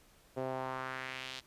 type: tone with band-pass filter sweep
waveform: sawtooth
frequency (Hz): 130.6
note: C3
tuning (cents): -3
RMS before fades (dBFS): -40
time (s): 0.36-1.41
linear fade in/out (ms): 20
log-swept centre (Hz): 510 to 4000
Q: 1.8
effects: pink hiss -64 dBFS RMS until 1.46 s + resampled to 32000 Hz